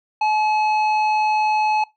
triangle tone with hard clipping, 856 Hz, A5, 48 cents flat, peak -18 dBFS, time 0.21-1.84 s, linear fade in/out 5 ms, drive 15 dB, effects noise-tail reverb RT60 0.2 s tail -22 dB re dry + low-pass 4000 Hz 12 dB/octave

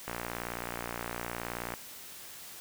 click train, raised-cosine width 0.5 ms, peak -20 dBFS, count 99, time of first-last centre 0.08-1.738 s, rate 59.1 Hz, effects white hiss -47 dBFS RMS until 2.6 s

